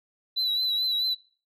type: tone with vibrato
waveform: sine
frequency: 3965 Hz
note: B7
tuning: 6 cents sharp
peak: -21 dBFS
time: 0.36-1.15 s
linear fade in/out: 20 ms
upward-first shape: triangle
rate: 4.6 Hz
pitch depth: 56 cents each way
effects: noise-tail reverb RT60 0.4 s tail -22 dB re dry + tanh soft clip ceiling -22 dBFS